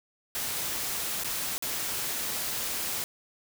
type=noise with dropouts; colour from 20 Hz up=white; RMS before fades=-32 dBFS; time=0.35-3.04 s; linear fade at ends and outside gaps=0 ms; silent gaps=1.236-1.245 / 1.58-1.624 s; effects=none